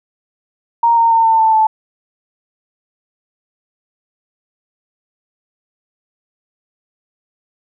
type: tone with pitch steps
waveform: sine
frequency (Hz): 932.3 / 920.5 / 908.9 / 897.4 / 886.1 / 874.9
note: A#5 / A#5 / A#5 / A5 / A5 / A5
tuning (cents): 0 / -22 / -44 / +34 / +12 / -10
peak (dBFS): -8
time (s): 0.83-1.67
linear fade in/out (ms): 5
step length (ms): 140
effects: none